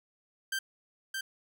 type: tone with echo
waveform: sawtooth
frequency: 1568 Hz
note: G6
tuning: in tune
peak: -27 dBFS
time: 0.52-0.59 s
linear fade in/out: 5 ms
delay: 620 ms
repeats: 1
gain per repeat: -3 dB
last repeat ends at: 1.21 s
effects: none